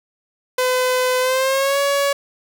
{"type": "tone with pitch glide", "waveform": "sawtooth", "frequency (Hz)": [507, 562.6], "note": ["B4", "C#5"], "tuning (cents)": [45, 26], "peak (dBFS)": -12, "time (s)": [0.58, 2.13], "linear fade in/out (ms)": 5, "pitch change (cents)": 181, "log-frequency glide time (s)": [1.2, 1.8], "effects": []}